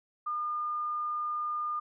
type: tone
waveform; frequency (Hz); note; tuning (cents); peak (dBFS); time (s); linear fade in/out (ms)
sine; 1212; D#6; -46; -30; 0.26-1.8; 10
effects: none